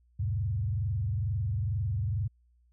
sine tone with frequency modulation, 101.1 Hz, G#2, 46 cents flat, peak -27 dBFS, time 0.19-2.28 s, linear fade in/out 10 ms, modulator 22.2 Hz, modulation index 1, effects added 60 Hz sine -62 dBFS peak until 2.72 s

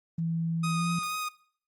sine tone with pitch glide, 165.2 to 170.93 Hz, E3 to F3, +4 to -37 cents, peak -27 dBFS, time 0.18-0.99 s, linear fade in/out 5 ms, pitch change +59 cents, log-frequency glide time 0.74-0.83 s
sawtooth tone with vibrato, 1244.5 Hz, D#6, in tune, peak -27 dBFS, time 0.63-1.29 s, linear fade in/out 10 ms, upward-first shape sine, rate 4.2 Hz, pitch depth 12 cents each way
effects noise-tail reverb RT60 0.5 s tail -20 dB re dry + Opus 32 kbps

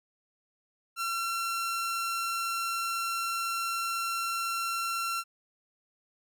sawtooth tone, 1359 Hz, F6, 48 cents flat, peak -26 dBFS, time 0.96-5.24 s, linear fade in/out 50 ms, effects none

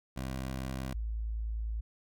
15% pulse / sine tone pair in turn, 65.41 / 55 Hz, C2 / A1, 0 / 0 cents, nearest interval minor third, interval 300 cents, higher first, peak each -29 / -32 dBFS, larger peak first, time 0.16-0.94 / 0.94-1.81 s, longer second, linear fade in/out 10 ms, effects none

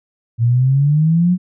sine exponential sweep, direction up, 114.3 to 185 Hz, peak -10 dBFS, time 0.38-1.38 s, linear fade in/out 50 ms, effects none

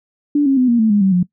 sine tone with pitch steps, 291 / 271.5 / 253.3 / 236.4 / 220.5 / 205.8 / 191.99 / 179.13 Hz, D4 / C#4 / B3 / A#3 / A3 / G#3 / G3 / F3, -16 / -36 / +44 / +24 / +4 / -16 / -36 / +44 cents, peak -10 dBFS, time 0.35-1.23 s, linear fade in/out 5 ms, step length 110 ms, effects noise-tail reverb RT60 0.1 s tail -20 dB re dry

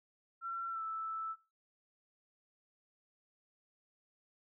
sine tone with pitch glide, 1356 to 1317.4 Hz, E6 to E6, +49 to -1 cents, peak -37 dBFS, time 0.41-1.36 s, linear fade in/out 50 ms, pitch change -50 cents, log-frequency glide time 0.7-0.82 s, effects noise-tail reverb RT60 0.3 s tail -20 dB re dry

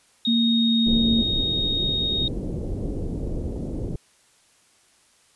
sine tone, 3729 Hz, A#7, in tune, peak -22 dBFS, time 0.25-2.28 s, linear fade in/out 2 ms
sine tone with pitch glide, 231 to 228 Hz, A#3 to A#3, -16 to -38 cents, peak -18 dBFS, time 0.27-1.22 s, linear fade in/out 10 ms, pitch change -22 cents, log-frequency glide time 0.38-0.78 s
pink low-pass noise, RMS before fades -28 dBFS, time 0.86-3.96 s, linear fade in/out 5 ms, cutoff 460 Hz, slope 24 dB/octave
effects white hiss -59 dBFS RMS until 5.35 s + resampled to 24000 Hz

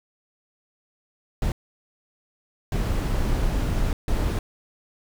brown noise bursts at uneven times, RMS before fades -23 dBFS, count 3, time 1.42-1.52 / 2.72-3.93 / 4.08-4.39 s, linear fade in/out 2 ms, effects none

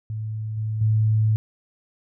sine tone with level steps, 108.9 Hz, A2, 17 cents flat, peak -26 / -23 / -16 dBFS, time 0.1-1.36 s, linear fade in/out 0 ms, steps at 0.57 / 0.81 s, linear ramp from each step 5 ms, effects none

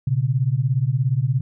sine beating tone pair, 121.2 / 138.2 Hz, B2 / C#3, -32 / -5 cents, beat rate 17 Hz, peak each -20 dBFS, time 0.07-1.41 s, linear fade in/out 5 ms, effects none

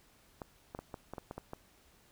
clicks, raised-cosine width 1 ms, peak -27 dBFS, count 9, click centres 0.418 / 0.749 / 0.79 / 0.942 / 1.136 / 1.182 / 1.311 / 1.38 / 1.534 s, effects pink hiss -65 dBFS RMS until 2.11 s

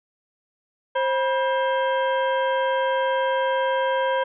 harmonic tone with a mistuned harmonic, 530 Hz, C5, 22 cents sharp, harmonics 1 / 2 / 3 / 4 / 5 / 6, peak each -22 / -24 / -29 / -39 / -43 / -36 dBFS, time 0.95-4.24 s, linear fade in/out 10 ms, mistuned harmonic 2, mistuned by -150 cents, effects none

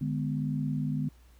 sine chord, G# diminished, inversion second, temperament just, 149.51 / 207.7 / 249.2 Hz, D3 / G#3 / B3, +31 / 0 / +16 cents, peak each -30 / -35 / -33 dBFS, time 0.01-1.09 s, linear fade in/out 5 ms, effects added 60 Hz sine -54 dBFS peak until 1.39 s + pink hiss -65 dBFS RMS until 1.39 s

